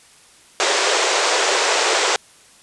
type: band-pass noise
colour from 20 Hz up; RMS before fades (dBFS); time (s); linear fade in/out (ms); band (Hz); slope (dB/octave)
pink; -18; 0.6-2.16; 0; 380 to 8000; 48
effects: white hiss -49 dBFS RMS until 2.62 s + resampled to 24000 Hz